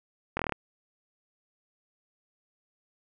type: slowing click train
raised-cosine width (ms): 0.5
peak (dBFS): -14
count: 7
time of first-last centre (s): 0.37-0.523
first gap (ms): 23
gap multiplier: 1.04
effects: none